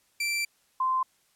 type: tone pair in turn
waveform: sawtooth / sine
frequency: 2345 / 1038 Hz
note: D7 / C6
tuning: -3 / -14 cents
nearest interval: octave + major second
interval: 1411 cents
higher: first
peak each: -23 dBFS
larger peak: neither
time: 0.2-0.45 / 0.8-1.03 s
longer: first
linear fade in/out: 5 ms
effects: white hiss -67 dBFS RMS until 1.35 s + low-pass 12000 Hz 12 dB/octave